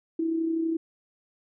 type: tone with amplitude modulation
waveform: sine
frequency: 326.7 Hz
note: E4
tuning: 15 cents flat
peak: -22 dBFS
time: 0.19-0.77 s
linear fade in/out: 5 ms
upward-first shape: sine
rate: 32.2 Hz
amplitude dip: 45%
effects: none